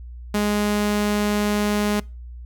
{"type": "tone", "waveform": "sawtooth", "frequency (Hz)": 207.7, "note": "G#3", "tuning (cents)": 0, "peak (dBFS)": -15, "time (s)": [0.34, 2], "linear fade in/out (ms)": 5, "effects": ["noise-tail reverb RT60 0.3 s tail -24 dB re dry", "added 60 Hz sine -34 dBFS peak until 2.45 s"]}